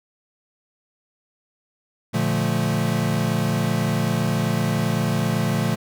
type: chord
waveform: square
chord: Bb major seventh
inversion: none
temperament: equal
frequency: 116.54 / 146.83 / 174.61 / 220 Hz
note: Bb2 / D3 / F3 / A3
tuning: 0 / 0 / 0 / 0 cents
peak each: -26 dBFS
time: 2.13-5.76 s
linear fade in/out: 20 ms
effects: none